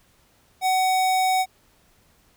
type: tone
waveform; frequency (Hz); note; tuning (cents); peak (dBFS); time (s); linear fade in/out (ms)
square; 750; F#5; +23; -19; 0.61-1.46; 50
effects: pink hiss -60 dBFS RMS until 2.36 s